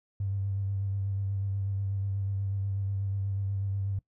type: tone with vibrato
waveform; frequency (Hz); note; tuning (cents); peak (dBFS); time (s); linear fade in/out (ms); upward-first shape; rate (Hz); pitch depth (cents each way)
triangle; 98.3; G2; +5; -24; 0.2-3.99; 5; sine; 8.2; 27
effects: noise-tail reverb RT60 0.1 s tail -24 dB re dry + tanh soft clip ceiling -26 dBFS